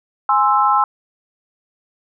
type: chord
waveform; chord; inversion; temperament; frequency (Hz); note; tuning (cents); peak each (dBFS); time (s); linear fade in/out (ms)
sine; Ab augmented; none; equal; 830.6 / 1046.5 / 1318.5; Ab5 / C6 / E6; 0 / 0 / 0; -16; 0.29-0.84; 2
effects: none